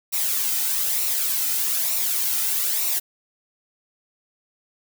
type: noise with flanger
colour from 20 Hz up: blue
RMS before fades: -23 dBFS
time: 0.12-3 s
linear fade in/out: 20 ms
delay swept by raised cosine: 0.61 to 1.81 ms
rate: 1.1 Hz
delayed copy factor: -0.55
effects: none